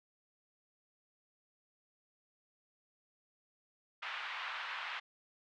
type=band-pass noise; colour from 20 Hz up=pink; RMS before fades=-42 dBFS; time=4.02-5 s; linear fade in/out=10 ms; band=980 to 3200 Hz; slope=24 dB/octave; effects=none